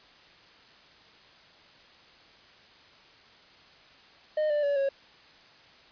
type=tone with pitch steps; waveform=triangle; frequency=613 / 591.1 / 570 / 549.6 Hz; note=D#5 / D5 / C#5 / C#5; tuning=-26 / +11 / +48 / -15 cents; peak=-22 dBFS; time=4.37-4.89 s; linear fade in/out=5 ms; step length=130 ms; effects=white hiss -55 dBFS RMS until 5.91 s + resampled to 11025 Hz